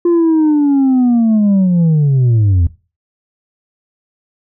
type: linear sweep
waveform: sine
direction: down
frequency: 349.2 to 81.1 Hz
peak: -5 dBFS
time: 0.05-2.67 s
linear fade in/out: 5 ms
effects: noise-tail reverb RT60 0.3 s tail -19 dB re dry + tanh soft clip ceiling -7 dBFS